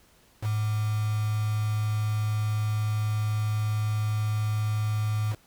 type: tone with quantisation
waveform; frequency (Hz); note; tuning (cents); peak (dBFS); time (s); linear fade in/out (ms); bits
sine; 106.9; A2; -49; -24; 0.41-5.36; 50; 6
effects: pink hiss -60 dBFS RMS until 5.46 s